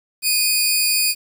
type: tone pair together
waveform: 15% pulse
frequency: 2474 / 4593 Hz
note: D#7 / D8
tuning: -10 / -39 cents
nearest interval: major seventh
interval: 1071 cents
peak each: -12 dBFS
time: 0.22-1.15 s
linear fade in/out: 50 ms
effects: 8-bit